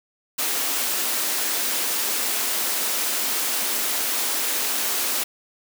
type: high-pass noise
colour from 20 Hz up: white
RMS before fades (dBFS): -24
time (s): 0.38-5.24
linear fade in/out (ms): 10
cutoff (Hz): 220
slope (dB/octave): 48
effects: none